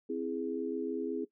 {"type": "chord", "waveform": "sine", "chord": "C augmented", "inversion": "none", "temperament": "equal", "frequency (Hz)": [261.6, 329.6, 415.3], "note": ["C4", "E4", "G#4"], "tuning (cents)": [0, 0, 0], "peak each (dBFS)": [-37, -37, -36], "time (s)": [0.09, 1.25], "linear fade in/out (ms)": 10, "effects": ["noise-tail reverb RT60 0.1 s tail -17 dB re dry"]}